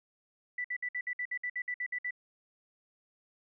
sine tone bursts, 1975.5 Hz, B6, in tune, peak -32 dBFS, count 13, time 0.58-2.108 s, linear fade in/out 5 ms, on 64 ms, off 58 ms, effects none

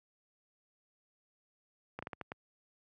slowing click train, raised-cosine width 0.5 ms, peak -25 dBFS, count 6, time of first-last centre 1.99-2.319 s, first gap 35 ms, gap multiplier 1.32, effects high-pass 80 Hz 12 dB/octave

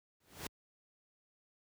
pink noise with exponential growth, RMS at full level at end -38 dBFS, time 0.2-0.47 s, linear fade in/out 5 ms, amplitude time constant 57 ms, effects high-pass 60 Hz 12 dB/octave

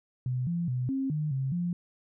sine tone with pitch steps, 126.4 / 171.5 / 125.8 / 268.2 / 151.9 / 133.7 / 174.9 Hz, B2 / F3 / B2 / C4 / D#3 / C3 / F3, +41 / -31 / +32 / +43 / -41 / +38 / +3 cents, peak -27 dBFS, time 0.26-1.73 s, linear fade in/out 2 ms, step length 210 ms, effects none

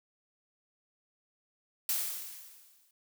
blue noise with exponential decay, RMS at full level -29 dBFS, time 1.89-2.91 s, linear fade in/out 2 ms, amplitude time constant 220 ms, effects none

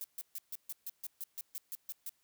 violet noise bursts, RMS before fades -41 dBFS, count 13, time 0.01-2.093 s, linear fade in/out 0 ms, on 31 ms, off 140 ms, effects white hiss -75 dBFS RMS until 2.23 s

